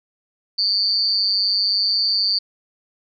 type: tone with amplitude modulation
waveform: sine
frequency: 4568 Hz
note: D8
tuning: 49 cents flat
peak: -12 dBFS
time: 0.58-2.39 s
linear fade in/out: 10 ms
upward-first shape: sine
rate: 199 Hz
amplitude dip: 100%
effects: none